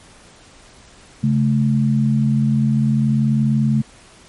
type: tone pair together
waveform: sine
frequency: 136.89 / 217.3 Hz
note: C#3 / A3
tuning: -21 / -21 cents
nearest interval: minor sixth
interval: 800 cents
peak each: -16 dBFS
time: 1.23-3.82 s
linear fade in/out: 10 ms
effects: pink hiss -46 dBFS RMS until 4.28 s + MP3 48 kbps